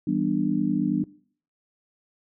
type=chord; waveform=sine; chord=E minor seventh; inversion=none; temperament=just; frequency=164.81 / 197.78 / 247.2 / 296.7 Hz; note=E3 / G3 / B3 / D4; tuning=0 / +16 / +2 / +18 cents; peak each=-30 / -27 / -27 / -25 dBFS; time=0.07-1.04 s; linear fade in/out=5 ms; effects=noise-tail reverb RT60 0.5 s tail -20 dB re dry